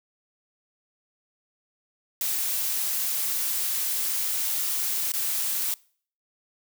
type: noise with dropouts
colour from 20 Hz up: blue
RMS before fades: -27 dBFS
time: 2.21-5.74 s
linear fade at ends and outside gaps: 1 ms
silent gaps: 5.119-5.137 s
effects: noise-tail reverb RT60 0.5 s tail -24 dB re dry